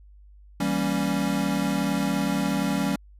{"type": "chord", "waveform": "square", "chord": "E diminished seventh", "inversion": "none", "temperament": "equal", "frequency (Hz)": [164.81, 196, 233.1, 277.2], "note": ["E3", "G3", "Bb3", "Db4"], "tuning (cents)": [0, 0, 0, 0], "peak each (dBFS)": [-32, -27, -32, -28], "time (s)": [0.6, 2.96], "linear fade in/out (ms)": 5, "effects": ["added 50 Hz sine -47 dBFS peak until 3.19 s", "resampled to 32000 Hz"]}